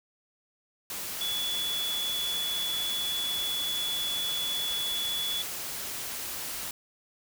sine tone in noise, 3419 Hz, G#7, 50 cents sharp, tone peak -29 dBFS, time 1.21-5.42 s, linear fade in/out 2 ms, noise white, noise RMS -36 dBFS, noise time 0.9-6.71 s, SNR +4 dB, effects none

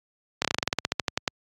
slowing click train, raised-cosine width 0.2 ms, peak -5 dBFS, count 16, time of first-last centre 0.42-1.278 s, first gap 27 ms, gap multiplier 1.1, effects high-pass 80 Hz 12 dB/octave + AAC 48 kbps

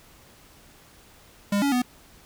square tone with pitch steps, 202.3 / 281.2 / 248 Hz, G#3 / C#4 / B3, -45 / +25 / +7 cents, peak -21 dBFS, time 1.52-1.82 s, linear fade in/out 5 ms, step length 100 ms, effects pink hiss -53 dBFS RMS until 2.25 s

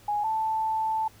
sine tone pair in turn, 830.6 / 880 Hz, G#5 / A5, 0 / 0 cents, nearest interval minor second, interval 100 cents, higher second, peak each -24 dBFS, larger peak neither, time 0.08-0.24 / 0.24-1.08 s, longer second, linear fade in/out 5 ms, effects added 104 Hz sine -57 dBFS peak until 1.2 s + pink hiss -55 dBFS RMS until 1.2 s

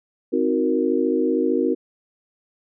sine chord, C half-diminished seventh, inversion none, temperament equal with one note detuned, 261.6 / 316.6 / 370 / 466.2 Hz, C4 / Eb4 / Gb4 / Bb4, 0 / +30 / 0 / 0 cents, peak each -23 dBFS, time 0.32-1.75 s, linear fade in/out 20 ms, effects none

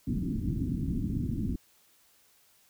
white low-pass noise, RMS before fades -31 dBFS, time 0.07-1.56 s, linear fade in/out 5 ms, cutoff 290 Hz, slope 48 dB/octave, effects white hiss -64 dBFS RMS until 2.69 s

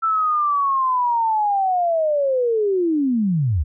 sine linear sweep, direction down, 1334 to 65.41 Hz, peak -16 dBFS, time 0.02-3.64 s, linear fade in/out 20 ms, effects none

